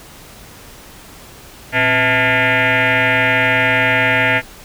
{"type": "tone with frequency modulation", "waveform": "sine", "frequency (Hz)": 116.54, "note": "A#2", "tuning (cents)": 0, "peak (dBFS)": -11, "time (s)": [1.72, 4.42], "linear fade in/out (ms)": 50, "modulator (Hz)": 382, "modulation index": 6.3, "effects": ["pink hiss -39 dBFS RMS until 4.64 s"]}